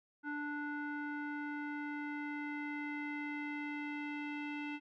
square tone with low-pass filter sweep, 293.7 Hz, D4, in tune, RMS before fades -41 dBFS, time 0.23-4.8 s, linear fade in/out 50 ms, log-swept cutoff 1500 to 2500 Hz, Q 4.7, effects none

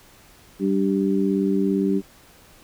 harmonic tone, 97.5 Hz, G2, 9 cents flat, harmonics 2 / 3 / 4, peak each -21 / -23 / -24 dBFS, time 0.59-2.02 s, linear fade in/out 50 ms, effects pink hiss -51 dBFS RMS until 2.63 s

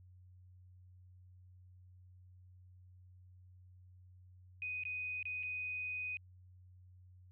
sine tone with dropouts, 2495 Hz, D#7, 4 cents sharp, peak -38 dBFS, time 4.62-6.17 s, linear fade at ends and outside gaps 1 ms, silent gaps 4.836-4.852 / 5.228-5.254 / 5.429-5.433 s, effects added 91 Hz sine -57 dBFS peak until 7.31 s

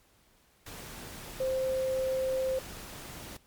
sine tone in noise, 523.3 Hz, C5, in tune, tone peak -27 dBFS, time 1.4-2.59 s, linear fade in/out 5 ms, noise pink, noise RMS -44 dBFS, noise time 0.66-3.37 s, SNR +14 dB, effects pink hiss -65 dBFS RMS until 3.46 s + MP3 96 kbps

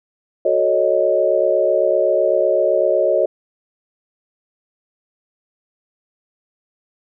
sine chord, D# half-diminished seventh, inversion first, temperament equal, 370 / 440 / 554.4 / 622.3 Hz, F#4 / A4 / C#5 / D#5, 0 / 0 / 0 / 0 cents, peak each -21 / -22 / -17 / -17 dBFS, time 0.45-3.26 s, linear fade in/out 5 ms, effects none

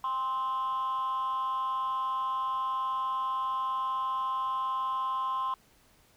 sine tone with frequency modulation, 1046.5 Hz, C6, in tune, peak -26 dBFS, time 0.04-5.54 s, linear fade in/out 2 ms, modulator 249 Hz, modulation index 0.42, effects tanh soft clip ceiling -27 dBFS + pink hiss -63 dBFS RMS until 6.16 s

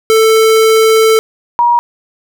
square / sine tone pair in turn, 442.5 / 954 Hz, A4 / A#5, +10 / +40 cents, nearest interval octave + minor second, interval 1330 cents, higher second, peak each -6 dBFS, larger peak neither, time 0.1-1.19 / 1.59-1.79 s, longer first, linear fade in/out 0 ms, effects none

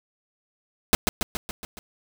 pink noise with echo, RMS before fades -17 dBFS, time 0.93-0.95 s, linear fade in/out 0 ms, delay 140 ms, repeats 6, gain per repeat -4 dB, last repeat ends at 1.79 s, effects none

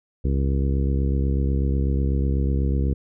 harmonic tone, 68.1 Hz, C#2, 30 cents flat, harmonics 1 / 2 / 3 / 4 / 5 / 6 / 7, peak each -20 / -26 / -30 / -32 / -34 / -36 / -37 dBFS, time 0.24-2.94 s, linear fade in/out 10 ms, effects none

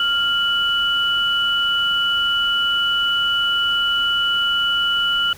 sine tone pair together, 1396.9 / 2960 Hz, F6 / F#7, 0 / 0 cents, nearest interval octave + minor second, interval 1300 cents, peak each -20 / -18 dBFS, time 0-5.33 s, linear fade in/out 2 ms, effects pink hiss -42 dBFS RMS until 5.37 s

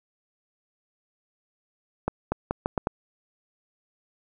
accelerating click train, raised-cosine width 1 ms, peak -10 dBFS, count 6, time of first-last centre 2.08-2.871 s, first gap 240 ms, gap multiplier 0.79, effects none

